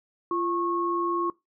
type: tone pair together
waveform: sine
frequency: 344.6 / 1094 Hz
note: F4 / C#6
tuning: -23 / -23 cents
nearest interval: octave + minor sixth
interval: 2000 cents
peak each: -27 dBFS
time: 0.31-1.3 s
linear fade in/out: 2 ms
effects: noise-tail reverb RT60 0.2 s tail -21 dB re dry